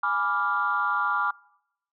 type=chord; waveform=sine; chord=G# diminished seventh; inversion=none; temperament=equal; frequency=830.6 / 987.8 / 1174.7 / 1396.9 Hz; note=G#5 / B5 / D6 / F6; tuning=0 / 0 / 0 / 0 cents; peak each=-31 / -30 / -26 / -26 dBFS; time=0.03-1.31 s; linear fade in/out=5 ms; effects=noise-tail reverb RT60 0.8 s tail -24 dB re dry + tanh soft clip ceiling -13 dBFS